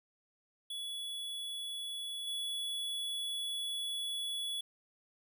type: tone with level steps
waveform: square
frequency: 3395 Hz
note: G#7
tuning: 37 cents sharp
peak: -39 / -36 dBFS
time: 0.7-4.61 s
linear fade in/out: 5 ms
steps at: 2.27 s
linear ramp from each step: 5 ms
effects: none